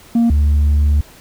sine tone pair in turn, 233.1 / 73.42 Hz, A#3 / D2, 0 / 0 cents, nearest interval octave + minor sixth, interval 2000 cents, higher first, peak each -7 dBFS, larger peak neither, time 0.15-0.3 / 0.3-1.01 s, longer second, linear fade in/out 5 ms, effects tanh soft clip ceiling -9 dBFS + pink hiss -43 dBFS RMS until 1.2 s

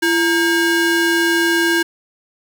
square ring-modulated tone, 635 Hz, D#5, 35 cents sharp, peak -11 dBFS, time 0.02-1.83 s, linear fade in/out 10 ms, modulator 973 Hz, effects none

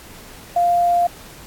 sine tone with quantisation, 698.5 Hz, F5, in tune, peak -13 dBFS, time 0.56-1.07 s, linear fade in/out 5 ms, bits 7, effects pink hiss -41 dBFS RMS until 1.46 s + AAC 64 kbps

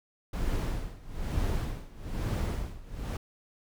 brown noise with tremolo, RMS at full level -28 dBFS, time 0.33-3.17 s, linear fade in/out 5 ms, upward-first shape sine, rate 1.1 Hz, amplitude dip 90%, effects none

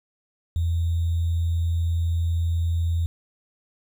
sine tone with sample-and-hold, 84 Hz, E2, 33 cents sharp, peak -20 dBFS, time 0.56-3.06 s, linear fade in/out 0 ms, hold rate 3675 Hz, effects none

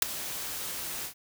white noise with ADSR envelope, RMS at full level -17 dBFS, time 0.02-1.14 s, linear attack 4 ms, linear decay 8 ms, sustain -19 dB, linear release 94 ms, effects none

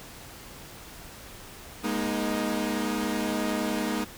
sawtooth chord, Ab suspended second, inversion none, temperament equal with one note detuned, 207.7 / 238.5 / 311.1 Hz, Ab3 / Bb3 / Eb4, 0 / +40 / 0 cents, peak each -27 dBFS, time 1.83-4.05 s, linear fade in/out 20 ms, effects pink hiss -45 dBFS RMS until 4.17 s

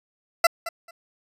20% pulse tone with echo, 673 Hz, E5, 36 cents sharp, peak -8 dBFS, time 0.44-0.47 s, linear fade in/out 5 ms, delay 220 ms, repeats 2, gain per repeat -15 dB, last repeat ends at 0.91 s, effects resampled to 32000 Hz

